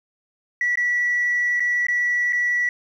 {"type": "tone with dropouts", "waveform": "sine", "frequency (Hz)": 1948, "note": "B6", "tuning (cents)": -24, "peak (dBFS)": -17, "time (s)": [0.61, 2.69], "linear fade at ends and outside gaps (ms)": 2, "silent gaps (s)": [[0.756, 0.773], [1.597, 1.603], [1.868, 1.884], [2.325, 2.33]], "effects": ["tanh soft clip ceiling -14 dBFS", "9-bit"]}